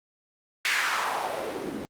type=noise with band-pass filter sweep; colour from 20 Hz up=white; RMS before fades=-29 dBFS; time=0.65-1.85 s; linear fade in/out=0 ms; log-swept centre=2200 to 230 Hz; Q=2.4; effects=Opus 48 kbps